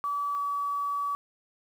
sine tone pair in turn, 1148 / 1142.6 Hz, D6 / D6, -40 / -48 cents, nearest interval unison, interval 8 cents, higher first, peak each -27 dBFS, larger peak neither, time 0.04-0.35 / 0.35-1.15 s, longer second, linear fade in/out 0 ms, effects 9-bit

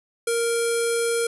square tone with low-pass filter, 466.2 Hz, A#4, in tune, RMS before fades -23 dBFS, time 0.27-1.27 s, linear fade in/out 5 ms, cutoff 10000 Hz, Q 5.1, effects none

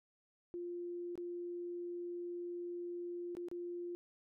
sine tone with dropouts, 349.5 Hz, F4, 1 cent sharp, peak -40 dBFS, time 0.54-3.95 s, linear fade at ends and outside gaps 0 ms, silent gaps 1.155-1.177 / 3.351-3.369 / 3.485-3.514 s, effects none

